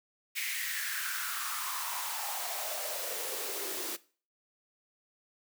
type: noise with high-pass filter sweep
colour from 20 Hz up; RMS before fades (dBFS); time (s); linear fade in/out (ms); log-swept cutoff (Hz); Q
white; -36; 0.35-3.97; 20; 2200 to 330; 5.1
effects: noise-tail reverb RT60 0.4 s tail -19 dB re dry